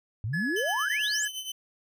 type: exponential sweep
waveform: sine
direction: up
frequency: 97.4 to 8060 Hz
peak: -28 dBFS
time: 0.24-1.25 s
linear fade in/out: 0 ms
type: tone with vibrato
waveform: triangle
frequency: 1700 Hz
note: G#6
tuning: 40 cents sharp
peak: -27 dBFS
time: 0.33-1.28 s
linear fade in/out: 10 ms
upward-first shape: sine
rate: 5 Hz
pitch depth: 10 cents each way
type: tone with tremolo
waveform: sawtooth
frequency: 3046 Hz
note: F#7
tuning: 50 cents sharp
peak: -28 dBFS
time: 0.56-1.52 s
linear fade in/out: 5 ms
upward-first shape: triangle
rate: 8.8 Hz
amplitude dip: 75%
effects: none